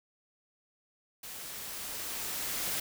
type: noise with level ramp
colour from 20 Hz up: white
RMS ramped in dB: -44 to -33 dBFS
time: 1.23-2.8 s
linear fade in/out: 5 ms
effects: none